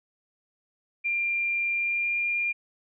sine tone with pitch glide, 2386 to 2403 Hz, D7 to D7, +27 to +39 cents, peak -24 dBFS, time 1.04-2.53 s, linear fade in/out 20 ms, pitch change +12 cents, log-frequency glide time 1.72-2.21 s, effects none

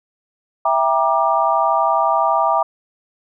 sine chord, E half-diminished seventh, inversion none, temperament just, 659.3 / 791.1 / 949.3 / 1186.7 Hz, E5 / G5 / Bb5 / D6, 0 / +16 / +31 / +18 cents, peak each -19 dBFS, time 0.65-2.63 s, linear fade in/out 5 ms, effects none

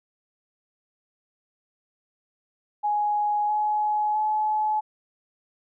sine tone with pitch steps, 834 / 844.7 / 855.5 Hz, G#5 / G#5 / A5, +7 / +29 / -49 cents, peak -21 dBFS, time 2.83-4.81 s, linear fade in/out 20 ms, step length 660 ms, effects none

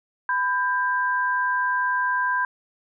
sine tone pair together, 1000 / 1588.9 Hz, B5 / G6, +21 / +23 cents, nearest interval minor sixth, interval 802 cents, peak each -23 dBFS, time 0.29-2.45 s, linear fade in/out 2 ms, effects none

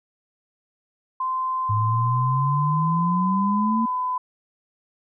sine tone with pitch glide, 1035 to 1007.3 Hz, C6 to B5, -19 to +34 cents, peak -22 dBFS, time 1.2-4.18 s, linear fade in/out 5 ms, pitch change -47 cents, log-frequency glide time 1.92-3.78 s
sine exponential sweep, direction up, 104.9 to 230.3 Hz, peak -20 dBFS, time 1.69-3.86 s, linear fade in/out 10 ms
effects none

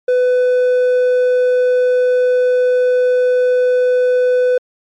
sine tone with hard clipping, 500 Hz, B4, 21 cents sharp, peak -11 dBFS, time 0.08-4.58 s, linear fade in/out 5 ms, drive 3 dB, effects MP3 48 kbps

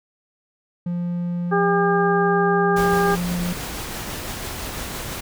triangle tone with pitch glide, 174.61 to 176.03 Hz, F3 to F3, 0 to +14 cents, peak -20 dBFS, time 0.86-3.53 s, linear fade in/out 5 ms, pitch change +14 cents, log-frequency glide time 1.98-2.81 s
harmonic tone, 402.1 Hz, G4, 44 cents sharp, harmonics 1 / 2 / 3 / 4, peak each -19 / -22 / -24 / -25 dBFS, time 1.51-3.16 s, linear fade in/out 20 ms
pink noise with tremolo, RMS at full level -29 dBFS, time 2.76-5.21 s, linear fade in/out 10 ms, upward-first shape triangle, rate 6 Hz, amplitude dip 25%
effects none

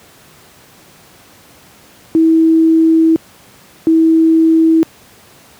sine tone bursts at uneven times, 323.8 Hz, E4, 31 cents flat, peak -6 dBFS, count 2, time 2.15-3.16 / 3.87-4.83 s, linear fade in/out 0 ms, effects pink hiss -43 dBFS RMS until 5.59 s + high-pass 100 Hz 12 dB/octave

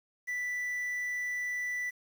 triangle tone with quantisation, 1975.5 Hz, B6, in tune, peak -30 dBFS, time 0.27-1.91 s, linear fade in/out 20 ms, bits 9, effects none

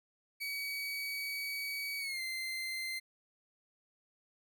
30% pulse tone with pitch glide, 2267 to 2079 Hz, C#7 to C7, +38 to -12 cents, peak -34 dBFS, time 0.4-3 s, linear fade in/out 20 ms, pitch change -150 cents, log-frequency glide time 1.99-2.21 s, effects none

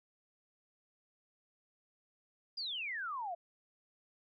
sine exponential sweep, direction down, 4978 to 660 Hz, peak -37 dBFS, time 2.57-3.35 s, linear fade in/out 10 ms, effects none

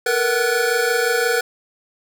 square tone cluster, 453.8 / 479.5 / 750 / 1475 / 1726 Hz, A#4 / A#4 / F#5 / F#6 / A6, -47 / +49 / +23 / -6 / -34 cents, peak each -24 / -21 / -28 / -23 / -28 dBFS, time 0.06-1.41 s, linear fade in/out 5 ms, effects none

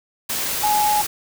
sine tone in noise, 840 Hz, G#5, 19 cents sharp, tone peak -16 dBFS, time 0.63-1.02 s, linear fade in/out 10 ms, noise white, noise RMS -24 dBFS, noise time 0.29-1.07 s, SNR +5 dB, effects none

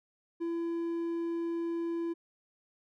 triangle tone, 336.4 Hz, E4, 35 cents sharp, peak -29 dBFS, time 0.4-2.14 s, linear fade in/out 20 ms, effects none

